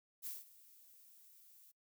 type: noise with ADSR envelope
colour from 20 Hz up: violet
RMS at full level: -43 dBFS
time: 0.22-1.72 s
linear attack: 42 ms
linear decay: 180 ms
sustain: -20 dB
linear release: 13 ms
effects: noise-tail reverb RT60 0.1 s tail -23 dB re dry